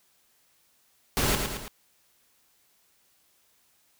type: noise with echo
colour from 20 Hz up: pink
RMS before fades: -25 dBFS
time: 1.17-1.35 s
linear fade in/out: 0 ms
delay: 110 ms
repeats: 3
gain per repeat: -5 dB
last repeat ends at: 1.68 s
effects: white hiss -66 dBFS RMS until 3.99 s